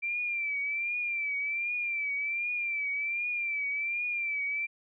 sine tone with vibrato, 2349 Hz, D7, in tune, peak -29 dBFS, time 0.02-4.67 s, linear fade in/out 20 ms, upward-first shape triangle, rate 1.3 Hz, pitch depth 79 cents each way, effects none

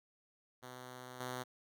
5% pulse tone with level steps, 126.3 Hz, B2, 39 cents sharp, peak -37 / -29 dBFS, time 0.62-1.44 s, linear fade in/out 20 ms, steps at 1.2 s, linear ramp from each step 5 ms, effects none

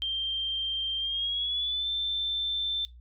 sine tone with pitch glide, 3164 to 3551 Hz, G7 to A7, +15 to +15 cents, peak -27 dBFS, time 0.02-2.85 s, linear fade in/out 0 ms, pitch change +200 cents, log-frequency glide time 0.98-1.88 s, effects noise-tail reverb RT60 0.2 s tail -20 dB re dry + added 60 Hz sine -47 dBFS peak until 3 s

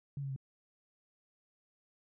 sine tone with pitch steps, 140.7 / 137.17 / 133.73 Hz, C#3 / C#3 / C3, +26 / -18 / +38 cents, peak -36 dBFS, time 0.17-0.362 s, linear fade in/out 2 ms, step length 64 ms, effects none

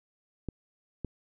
clicks, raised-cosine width 3 ms, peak -21 dBFS, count 2, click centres 0.487 / 1.047 s, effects none

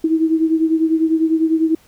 sine beating tone pair, 320 / 330 Hz, D#4 / E4, +49 / +2 cents, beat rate 10 Hz, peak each -14 / -19 dBFS, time 0.04-1.75 s, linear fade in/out 5 ms, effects pink hiss -52 dBFS RMS until 1.87 s

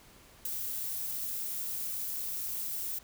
violet noise with ADSR envelope, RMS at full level -31 dBFS, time 0.45-2.99 s, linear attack 5 ms, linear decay 5 ms, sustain -5 dB, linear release 9 ms, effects pink hiss -57 dBFS RMS until 3.03 s

